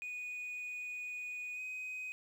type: tone with pitch glide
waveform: sine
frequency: 2473 to 2510 Hz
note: D#7 to D#7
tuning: -11 to +15 cents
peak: -37 dBFS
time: 0.02-2.12 s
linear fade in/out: 0 ms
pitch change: +26 cents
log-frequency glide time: 1.54-1.6 s
effects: tanh soft clip ceiling -39 dBFS + 11-bit